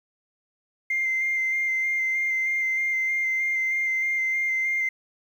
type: tone with vibrato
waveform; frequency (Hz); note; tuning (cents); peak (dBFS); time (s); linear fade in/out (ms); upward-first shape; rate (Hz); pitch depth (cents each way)
sine; 2093; C7; 0; -21; 0.9-4.89; 5; square; 3.2; 12
effects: tanh soft clip ceiling -18 dBFS + 9-bit